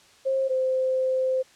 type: tone pair in turn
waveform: sine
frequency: 533 / 519.6 Hz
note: C5 / C5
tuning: +32 / -12 cents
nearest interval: unison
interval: 44 cents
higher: first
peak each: -21 dBFS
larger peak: neither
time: 0.25-0.49 / 0.49-1.43 s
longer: second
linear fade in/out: 20 ms
effects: white hiss -55 dBFS RMS until 1.55 s + low-pass 7000 Hz 12 dB/octave